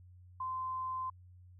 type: tone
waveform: sine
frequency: 1035 Hz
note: C6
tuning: 19 cents flat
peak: -35 dBFS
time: 0.4-1.1 s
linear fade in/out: 5 ms
effects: added 90 Hz sine -54 dBFS peak until 1.59 s